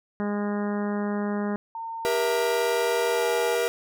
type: harmonic tone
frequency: 205.6 Hz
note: G#3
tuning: 17 cents flat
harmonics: 1 / 2 / 3 / 4 / 5 / 6 / 7 / 8 / 9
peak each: -26 / -32 / -36 / -38 / -40 / -42 / -43 / -44 / -45 dBFS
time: 0.2-1.56 s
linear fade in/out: 0 ms
type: tone with pitch glide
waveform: sine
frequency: 910 to 854 Hz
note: A#5 to G#5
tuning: -42 to +48 cents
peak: -31 dBFS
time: 1.75-3.55 s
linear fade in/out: 2 ms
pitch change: -110 cents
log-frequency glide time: 3.09-3.26 s
type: chord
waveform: 45% pulse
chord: E diminished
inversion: first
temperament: just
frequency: 395.6 / 474.7 / 659.3 Hz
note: G4 / Bb4 / E5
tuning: +16 / +31 / 0 cents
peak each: -30 / -24 / -30 dBFS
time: 2.05-3.68 s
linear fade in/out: 0 ms
effects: none